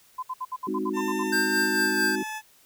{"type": "tone bursts", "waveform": "sine", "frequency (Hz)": 1021, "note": "C6", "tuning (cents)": -43, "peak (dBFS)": -28, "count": 10, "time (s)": [0.18, 1.236], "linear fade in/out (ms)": 10, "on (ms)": 48, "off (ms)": 64}
{"type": "chord", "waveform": "sine", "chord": "Ab dominant seventh", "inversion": "none", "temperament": "equal", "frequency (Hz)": [207.7, 261.6, 311.1, 370], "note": ["Ab3", "C4", "Eb4", "Gb4"], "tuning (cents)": [0, 0, 0, 0], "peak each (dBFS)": [-33, -33, -31, -30], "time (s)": [0.67, 2.23], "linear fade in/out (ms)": 5}
{"type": "tone with pitch glide", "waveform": "20% pulse", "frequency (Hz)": [898, 864.9], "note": ["A5", "A5"], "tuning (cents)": [35, -30], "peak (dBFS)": -27, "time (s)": [0.93, 2.42], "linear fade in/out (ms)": 50, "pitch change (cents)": -65, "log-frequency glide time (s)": [1.56, 2.06]}
{"type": "tone with tremolo", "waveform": "square", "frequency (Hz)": 1575, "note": "G6", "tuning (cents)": 8, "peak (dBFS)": -22, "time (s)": [1.32, 2.16], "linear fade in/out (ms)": 10, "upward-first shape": "sine", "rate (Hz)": 4.5, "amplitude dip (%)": 45}
{"effects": ["white hiss -58 dBFS RMS until 2.65 s"]}